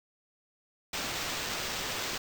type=noise with sample-and-hold; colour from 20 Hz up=violet; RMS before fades=-35 dBFS; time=0.93-2.18 s; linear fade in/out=5 ms; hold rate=11025 Hz; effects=none